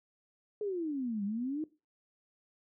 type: exponential two-way sweep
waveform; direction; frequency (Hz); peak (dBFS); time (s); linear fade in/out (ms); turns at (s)
sine; down then up; 432.3 to 196 to 321.1; -32; 0.61-1.64; 2; 1.24
effects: noise-tail reverb RT60 0.3 s tail -20 dB re dry